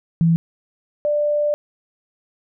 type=tone pair in turn; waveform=sine; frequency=165.9 / 591.2 Hz; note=E3 / D5; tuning=+11 / +11 cents; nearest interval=octave + minor seventh; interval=2200 cents; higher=second; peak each=-12 / -16 dBFS; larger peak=first; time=0.21-0.36 / 1.05-1.54 s; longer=second; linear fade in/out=0 ms; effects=none